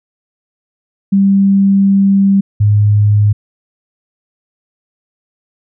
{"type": "tone pair in turn", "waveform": "sine", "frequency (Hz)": [196.5, 104.09], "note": ["G3", "G#2"], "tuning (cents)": [4, 4], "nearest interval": "major seventh", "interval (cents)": 1100, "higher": "first", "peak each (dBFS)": -6, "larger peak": "neither", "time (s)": [[1.12, 2.41], [2.6, 3.33]], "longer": "first", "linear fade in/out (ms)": 10, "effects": []}